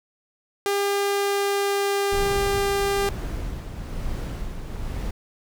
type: tone with pitch glide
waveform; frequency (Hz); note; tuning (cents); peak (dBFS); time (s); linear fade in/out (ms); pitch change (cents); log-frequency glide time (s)
sawtooth; 401.5 to 398.7; G4 to G4; +41 to +29; -17; 0.66-3.09; 0; -12; 1.01-2.66
type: noise with tremolo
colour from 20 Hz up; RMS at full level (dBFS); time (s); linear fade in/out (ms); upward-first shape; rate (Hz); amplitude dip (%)
brown; -28; 2.12-5.11; 5; sine; 1.1; 45
effects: none